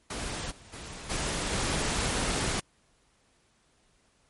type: noise with level steps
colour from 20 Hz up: pink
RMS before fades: -35 / -52 / -42 / -31 / -29 dBFS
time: 0.1-2.6 s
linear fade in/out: 5 ms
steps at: 0.5 / 0.72 / 1.09 / 1.51 s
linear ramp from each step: 20 ms
effects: pink hiss -67 dBFS RMS until 4.29 s + MP3 48 kbps